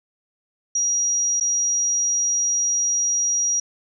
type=tone with dropouts; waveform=sine; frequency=5740 Hz; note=F8; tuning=47 cents sharp; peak=-18 dBFS; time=0.75-3.6 s; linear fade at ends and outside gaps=5 ms; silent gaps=1.4-1.408 s; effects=none